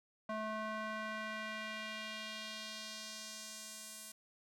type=tone with band-pass filter sweep; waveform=square; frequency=216.9 Hz; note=A3; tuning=25 cents flat; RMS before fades=-44 dBFS; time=0.29-4.12 s; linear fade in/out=5 ms; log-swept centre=940 to 9900 Hz; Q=1.3; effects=none